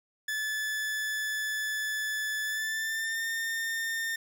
40% pulse tone with pitch glide, 1734 to 1815 Hz, A6 to A#6, -26 to -47 cents, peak -29 dBFS, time 0.28-4.16 s, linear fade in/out 5 ms, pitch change +79 cents, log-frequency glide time 2.43-3.25 s, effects none

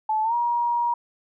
sine tone with pitch glide, 867 to 950.9 Hz, A5 to A#5, -26 to +34 cents, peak -20 dBFS, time 0.09-0.94 s, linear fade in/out 5 ms, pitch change +160 cents, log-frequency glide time 0.23-0.34 s, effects none

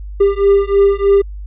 triangle beating tone pair, 396.9 / 400.1 Hz, G4 / G4, +22 / +35 cents, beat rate 3.2 Hz, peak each -10 dBFS, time 0.2-1.22 s, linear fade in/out 10 ms, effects added 50 Hz sine -25 dBFS peak until 1.46 s + resampled to 8000 Hz

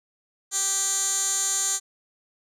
15% pulse tone with band-pass filter, 392 Hz, G4, in tune, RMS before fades -25 dBFS, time 0.51-1.8 s, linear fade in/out 50 ms, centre 7400 Hz, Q 5.9, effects none

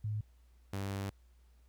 sine / sawtooth tone pair in turn, 106.5 / 98.37 Hz, G#2 / G2, +44 / +7 cents, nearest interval minor second, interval 137 cents, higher first, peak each -33 / -32 dBFS, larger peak second, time 0.04-0.21 / 0.73-1.1 s, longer second, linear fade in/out 5 ms, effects added 60 Hz sine -60 dBFS peak until 1.68 s + pink hiss -75 dBFS RMS until 1.68 s

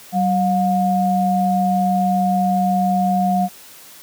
sine tone pair together, 189.6 / 715.8 Hz, F#3 / F5, +43 / +42 cents, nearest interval octave + major seventh, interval 2299 cents, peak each -17 dBFS, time 0.12-3.49 s, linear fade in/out 50 ms, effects white hiss -42 dBFS RMS until 4.02 s + high-pass 100 Hz 12 dB/octave

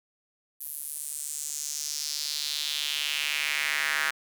square tone with high-pass filter sweep, 73.9 Hz, D2, 11 cents sharp, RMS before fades -31 dBFS, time 0.6-4.11 s, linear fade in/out 10 ms, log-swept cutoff 12000 to 1600 Hz, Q 2.9, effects none

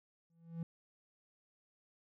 triangle tone with exponential growth, 166.4 Hz, E3, 17 cents sharp, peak -33 dBFS, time 0.3-0.63 s, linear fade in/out 2 ms, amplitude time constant 71 ms, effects none

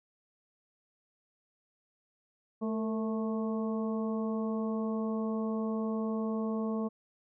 harmonic tone with a mistuned harmonic, 219 Hz, A3, 8 cents flat, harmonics 1 / 2 / 3 / 4 / 5, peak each -31 / -37 / -42 / -48 / -44 dBFS, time 2.61-6.89 s, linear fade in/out 20 ms, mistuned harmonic 2, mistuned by +47 cents, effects none

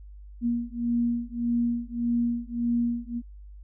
sine beating tone pair, 236.2 / 237.9 Hz, A#3 / A#3, +23 / +35 cents, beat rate 1.7 Hz, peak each -27 dBFS, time 0.41-3.22 s, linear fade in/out 50 ms, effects added 50 Hz sine -42 dBFS peak until 3.63 s

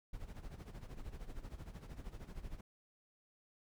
brown noise with tremolo, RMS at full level -45 dBFS, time 0.13-2.61 s, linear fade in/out 5 ms, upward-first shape sine, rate 13 Hz, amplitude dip 75%, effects none

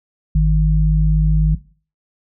sine tone pair together, 51.91 / 155.56 Hz, G#1 / D#3, 0 / 0 cents, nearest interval octave + perfect fifth, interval 1900 cents, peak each -12 / -15 dBFS, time 0.35-1.55 s, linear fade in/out 5 ms, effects noise-tail reverb RT60 0.4 s tail -18 dB re dry

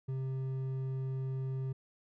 triangle tone with hard clipping, 132.2 Hz, C3, 18 cents sharp, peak -35 dBFS, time 0.08-1.73 s, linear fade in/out 10 ms, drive 9 dB, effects none

